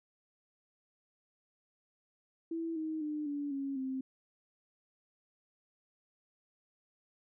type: tone with pitch steps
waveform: sine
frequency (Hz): 329.6 / 315.1 / 301.2 / 287.9 / 275.2 / 263.1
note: E4 / D#4 / D4 / D4 / C#4 / C4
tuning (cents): 0 / +22 / +44 / -34 / -12 / +10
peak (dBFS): -34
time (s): 2.51-4.01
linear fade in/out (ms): 5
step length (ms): 250
effects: none